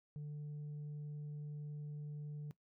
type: tone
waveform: sine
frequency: 148.2 Hz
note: D3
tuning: 16 cents sharp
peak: -40 dBFS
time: 0.16-2.51 s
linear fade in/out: 0 ms
effects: noise-tail reverb RT60 0.1 s tail -20 dB re dry + tanh soft clip ceiling -42 dBFS